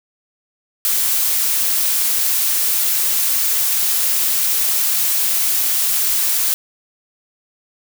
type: noise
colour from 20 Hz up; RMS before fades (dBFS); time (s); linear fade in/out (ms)
blue; -17; 0.85-6.54; 0
effects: none